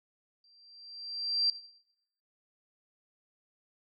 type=tone with exponential growth; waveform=sine; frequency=4715 Hz; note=D8; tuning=6 cents sharp; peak=-22 dBFS; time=0.44-1.5 s; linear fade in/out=2 ms; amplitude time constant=230 ms; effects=noise-tail reverb RT60 0.8 s tail -20 dB re dry